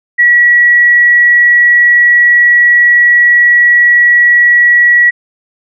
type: tone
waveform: sine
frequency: 1929 Hz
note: B6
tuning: 41 cents flat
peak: -3 dBFS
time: 0.18-5.11 s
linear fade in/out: 20 ms
effects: none